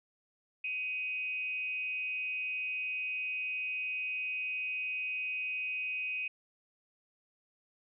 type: tone with frequency modulation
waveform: sine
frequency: 2513 Hz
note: D#7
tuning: 17 cents sharp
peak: -33 dBFS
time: 0.64-6.28 s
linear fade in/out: 5 ms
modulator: 257 Hz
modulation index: 0.39
effects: none